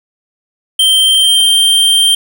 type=tone with pitch glide; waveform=square; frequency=3136 to 3160 Hz; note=G7 to G7; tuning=0 to +13 cents; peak=-7 dBFS; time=0.79-2.15 s; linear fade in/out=5 ms; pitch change=+13 cents; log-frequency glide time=0.99-1.54 s; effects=none